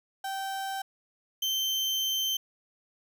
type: tone pair in turn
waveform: 35% pulse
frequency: 777 / 3108 Hz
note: G5 / G7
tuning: -16 / -16 cents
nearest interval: 2 octaves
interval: 2400 cents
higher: second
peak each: -30 / -25 dBFS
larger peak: second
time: 0.24-0.82 / 1.42-2.37 s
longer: second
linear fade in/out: 5 ms
effects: none